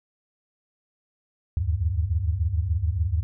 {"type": "tone cluster", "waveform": "sine", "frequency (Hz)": [74.5, 81.4, 98], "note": ["D2", "E2", "G2"], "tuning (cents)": [25, -21, 0], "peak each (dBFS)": -26, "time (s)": [1.57, 3.23], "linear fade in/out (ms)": 0, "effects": []}